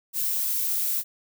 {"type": "noise", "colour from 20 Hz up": "violet", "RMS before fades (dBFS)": -26, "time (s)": [0.13, 1.04], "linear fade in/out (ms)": 50, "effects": []}